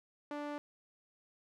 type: tone with band-pass filter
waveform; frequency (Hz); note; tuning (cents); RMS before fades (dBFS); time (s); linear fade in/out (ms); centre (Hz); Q
sawtooth; 293; D4; -4; -41; 0.31-0.58; 0; 720; 0.66
effects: none